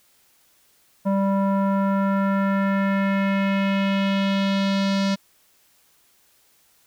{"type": "tone with low-pass filter sweep", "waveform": "square", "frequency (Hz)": 196, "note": "G3", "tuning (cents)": 0, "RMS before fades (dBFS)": -21, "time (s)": [1.05, 5.16], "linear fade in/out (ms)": 20, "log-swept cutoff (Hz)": [840, 4900], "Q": 2.1, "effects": ["white hiss -60 dBFS RMS until 6.86 s"]}